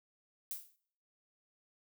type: noise with exponential decay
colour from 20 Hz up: violet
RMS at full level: -37 dBFS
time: 0.51-0.76 s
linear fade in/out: 1 ms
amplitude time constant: 53 ms
effects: noise-tail reverb RT60 0.6 s tail -21 dB re dry